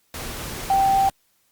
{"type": "tone in noise", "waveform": "sine", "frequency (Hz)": 780, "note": "G5", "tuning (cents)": -9, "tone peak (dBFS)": -15, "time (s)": [0.7, 1.09], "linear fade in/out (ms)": 2, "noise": "pink", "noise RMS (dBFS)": -32, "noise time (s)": [0.14, 1.1], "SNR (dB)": 14, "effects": ["white hiss -65 dBFS RMS until 1.51 s", "Opus 48 kbps"]}